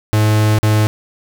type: tone with dropouts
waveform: 45% pulse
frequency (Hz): 107.1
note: A2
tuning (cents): -46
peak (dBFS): -10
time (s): 0.13-0.87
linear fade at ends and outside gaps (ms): 0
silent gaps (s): 0.587-0.63
effects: 7-bit